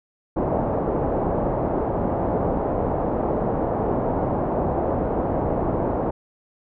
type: low-pass noise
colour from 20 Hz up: white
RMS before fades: -23 dBFS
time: 0.36-6.11 s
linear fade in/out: 10 ms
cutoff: 760 Hz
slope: 24 dB/octave
effects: none